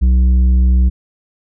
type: tone with tanh clipping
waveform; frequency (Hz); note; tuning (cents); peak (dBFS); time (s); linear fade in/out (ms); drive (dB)
triangle; 62.7; B1; +27; -9; 0.01-0.9; 20; 11
effects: none